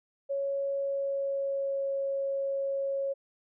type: tone with pitch glide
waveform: sine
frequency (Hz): 554.4 to 549.3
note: C#5 to C#5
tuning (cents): 0 to -16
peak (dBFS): -28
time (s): 0.29-3.14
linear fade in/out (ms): 20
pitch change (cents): -16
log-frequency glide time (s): 0.78-1.92
effects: none

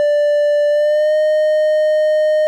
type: tone with pitch glide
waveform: triangle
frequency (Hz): 588 to 614.7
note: D5 to D#5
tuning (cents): +2 to -21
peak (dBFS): -9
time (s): 0-2.47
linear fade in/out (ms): 0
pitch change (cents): +77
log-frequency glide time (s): 0.69-1.15
effects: none

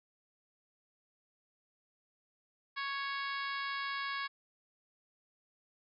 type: harmonic tone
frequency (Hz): 554.4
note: C#5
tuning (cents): 0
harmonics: 2 / 3 / 4 / 5 / 6 / 7 / 8 / 9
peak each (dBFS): -39 / -40 / -43 / -50 / -48 / -49 / -49 / -52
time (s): 2.76-4.28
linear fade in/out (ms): 20
effects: none

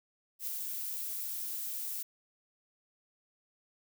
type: noise with ADSR envelope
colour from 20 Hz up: violet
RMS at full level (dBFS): -35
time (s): 0.39-2.03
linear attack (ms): 86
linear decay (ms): 11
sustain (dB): -3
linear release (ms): 7
effects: none

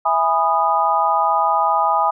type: chord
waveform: sine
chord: E major seventh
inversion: none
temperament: just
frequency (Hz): 659.3 / 824.1 / 988.9 / 1236.1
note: E5 / G#5 / B5 / D#6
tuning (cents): 0 / -14 / +2 / -12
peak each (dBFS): -23 / -18 / -20 / -19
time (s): 0.05-2.11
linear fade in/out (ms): 10
effects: none

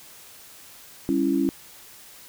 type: chord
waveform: sine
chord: C# diminished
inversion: second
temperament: just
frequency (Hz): 199.57 / 277.2 / 332.6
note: G3 / C#4 / E4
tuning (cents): +31 / 0 / +16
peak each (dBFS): -28 / -22 / -24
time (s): 1.09-1.49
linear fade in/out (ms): 0
effects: white hiss -47 dBFS RMS until 2.28 s

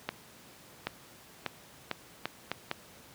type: accelerating click train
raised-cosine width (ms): 0.3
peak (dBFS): -15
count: 7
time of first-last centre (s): 0.09-2.714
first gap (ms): 780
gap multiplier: 0.76
effects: pink hiss -54 dBFS RMS until 3.14 s + high-pass 100 Hz 12 dB/octave

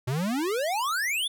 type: exponential sweep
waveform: square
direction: up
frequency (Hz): 119.1 to 3600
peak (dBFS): -26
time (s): 0.07-1.28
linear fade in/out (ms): 10
effects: none

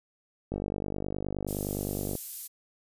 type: click train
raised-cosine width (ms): 2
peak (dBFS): -19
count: 82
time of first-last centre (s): 0.52-2.153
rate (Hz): 49.6
type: high-pass noise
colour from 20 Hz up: pink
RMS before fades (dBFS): -38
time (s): 1.47-2.48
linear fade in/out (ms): 20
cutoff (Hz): 12000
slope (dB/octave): 12
effects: resampled to 32000 Hz

